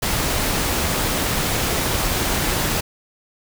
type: noise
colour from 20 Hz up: pink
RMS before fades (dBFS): -21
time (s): 0.02-2.81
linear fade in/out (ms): 10
effects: none